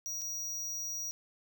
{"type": "tone with dropouts", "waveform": "square", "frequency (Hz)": 5760, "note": "F#8", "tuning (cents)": -47, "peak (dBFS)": -36, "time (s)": [0.06, 1.11], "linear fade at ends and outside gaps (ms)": 0, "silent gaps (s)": [0.211, 0.216], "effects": []}